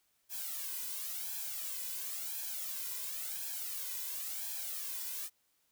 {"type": "noise with flanger", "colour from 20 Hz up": "blue", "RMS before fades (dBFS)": -40, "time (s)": [0.29, 5.3], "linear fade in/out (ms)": 50, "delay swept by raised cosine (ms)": [1.2, 2.03], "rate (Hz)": 0.95, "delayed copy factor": 0.85, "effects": ["white hiss -75 dBFS RMS until 5.71 s"]}